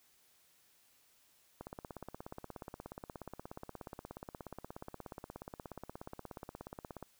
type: click train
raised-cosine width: 1 ms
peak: -30 dBFS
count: 92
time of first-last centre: 1.61-7.027 s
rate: 16.8 Hz
effects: white hiss -69 dBFS RMS until 7.19 s

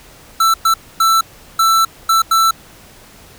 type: tone bursts at uneven times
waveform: square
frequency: 1330 Hz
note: E6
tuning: 15 cents sharp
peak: -10 dBFS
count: 6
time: 0.4-0.54 / 0.65-0.74 / 1-1.21 / 1.59-1.85 / 2.09-2.22 / 2.31-2.51 s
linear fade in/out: 5 ms
effects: pink hiss -42 dBFS RMS until 3.38 s

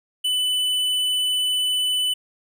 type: tone with tanh clipping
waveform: sine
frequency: 2995 Hz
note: F#7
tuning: 20 cents sharp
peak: -21 dBFS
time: 0.24-2.14 s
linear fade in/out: 10 ms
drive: 12 dB
effects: none

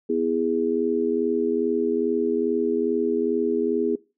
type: chord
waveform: sine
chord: E major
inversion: second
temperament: just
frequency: 247.2 / 329.6 / 412 Hz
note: B3 / E4 / G#4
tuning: +2 / 0 / -14 cents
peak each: -26 / -26 / -23 dBFS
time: 0.09-3.96 s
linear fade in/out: 10 ms
effects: noise-tail reverb RT60 0.3 s tail -22 dB re dry

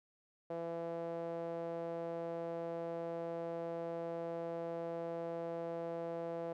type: tone with band-pass filter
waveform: sawtooth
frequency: 167.8 Hz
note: E3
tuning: 31 cents sharp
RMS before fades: -41 dBFS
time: 0.5-6.53 s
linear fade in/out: 5 ms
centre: 570 Hz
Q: 3.5
effects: none

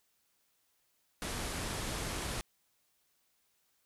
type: low-pass noise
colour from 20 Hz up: pink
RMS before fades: -38 dBFS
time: 1.22-2.41 s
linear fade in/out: 0 ms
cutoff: 12000 Hz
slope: 96 dB/octave
effects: white hiss -75 dBFS RMS until 3.85 s

